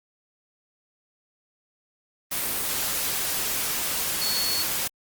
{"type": "tone in noise", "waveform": "sine", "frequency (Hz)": 4390, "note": "C#8", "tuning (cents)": -18, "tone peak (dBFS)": -26, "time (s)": [4.21, 4.63], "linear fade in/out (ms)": 10, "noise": "white", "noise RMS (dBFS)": -27, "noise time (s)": [2.31, 4.88], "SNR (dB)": -2, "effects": ["Opus 32 kbps"]}